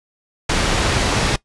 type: low-pass noise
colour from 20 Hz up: pink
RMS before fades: -18 dBFS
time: 0.49-1.36 s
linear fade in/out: 5 ms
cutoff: 6500 Hz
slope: 12 dB/octave
effects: noise-tail reverb RT60 0.1 s tail -19 dB re dry + resampled to 24000 Hz